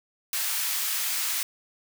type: high-pass noise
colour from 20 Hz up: white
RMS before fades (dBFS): -28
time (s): 0.33-1.43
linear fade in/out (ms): 2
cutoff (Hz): 1200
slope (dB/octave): 12
effects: none